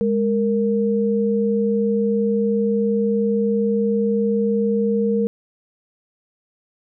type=tone pair together; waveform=sine; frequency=206.5 / 463.6 Hz; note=G#3 / A#4; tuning=-10 / -10 cents; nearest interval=octave + major second; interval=1400 cents; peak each=-19 dBFS; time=0.01-5.27 s; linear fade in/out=0 ms; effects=none